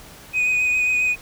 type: tone with vibrato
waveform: sine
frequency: 2493 Hz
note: D#7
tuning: 3 cents sharp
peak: -14 dBFS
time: 0.33-1.16 s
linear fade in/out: 50 ms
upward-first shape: triangle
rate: 7.4 Hz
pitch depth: 22 cents each way
effects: tanh soft clip ceiling -16 dBFS + pink hiss -43 dBFS RMS until 1.21 s